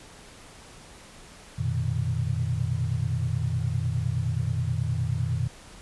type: tone cluster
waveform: sine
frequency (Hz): 89 / 118 / 127.6 / 153.8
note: F2 / A#2 / C3 / D#3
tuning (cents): +33 / +22 / -43 / -20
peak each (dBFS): -30 / -27 / -33 / -31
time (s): 1.58-5.48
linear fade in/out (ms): 10
effects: pink hiss -48 dBFS RMS until 5.81 s + resampled to 24000 Hz